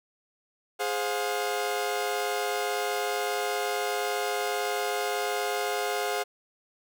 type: chord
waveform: sawtooth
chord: F minor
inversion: first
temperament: equal with one note detuned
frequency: 415.3 / 523.3 / 712.7 Hz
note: Ab4 / C5 / F5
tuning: 0 / 0 / +35 cents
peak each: -27 / -30 / -27 dBFS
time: 0.79-6.24 s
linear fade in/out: 20 ms
effects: none